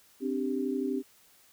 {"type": "chord", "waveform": "sine", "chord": "C suspended second", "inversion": "none", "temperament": "equal", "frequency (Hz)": [261.6, 293.7, 392], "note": ["C4", "D4", "G4"], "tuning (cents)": [0, 0, 0], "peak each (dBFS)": [-31, -34, -33], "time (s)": [0.2, 1.03], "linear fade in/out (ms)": 50, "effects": ["white hiss -61 dBFS RMS until 1.52 s"]}